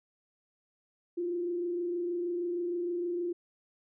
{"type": "tone with frequency modulation", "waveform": "sine", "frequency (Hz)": 349.2, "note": "F4", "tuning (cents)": 0, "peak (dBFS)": -30, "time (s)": [1.17, 3.33], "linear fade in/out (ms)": 10, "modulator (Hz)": 26.4, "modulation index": 0.37, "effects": []}